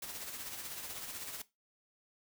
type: noise with tremolo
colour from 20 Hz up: white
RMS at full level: -42 dBFS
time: 0.02-1.42 s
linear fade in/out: 5 ms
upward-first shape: sine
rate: 16 Hz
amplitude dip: 45%
effects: noise-tail reverb RT60 0.2 s tail -17 dB re dry